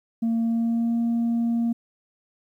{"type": "tone with pitch glide", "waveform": "sine", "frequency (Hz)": [228.8, 233.1], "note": ["A#3", "A#3"], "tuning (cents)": [-32, 0], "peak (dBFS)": -18, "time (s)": [0.22, 1.73], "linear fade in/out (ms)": 10, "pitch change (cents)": 32, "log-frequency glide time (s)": [0.39, 0.98], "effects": ["tanh soft clip ceiling -19 dBFS", "10-bit"]}